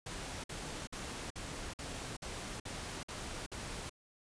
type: noise bursts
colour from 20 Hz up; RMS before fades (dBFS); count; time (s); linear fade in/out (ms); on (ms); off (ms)
pink; -43; 9; 0.06-3.896; 5; 380; 52
effects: resampled to 22050 Hz